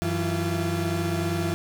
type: tone cluster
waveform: 35% pulse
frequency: 93.4 / 164.3 / 343.7 Hz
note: F#2 / E3 / F4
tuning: +17 / -5 / -28 cents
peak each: -27 dBFS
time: 0.02-1.54 s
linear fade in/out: 0 ms
effects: none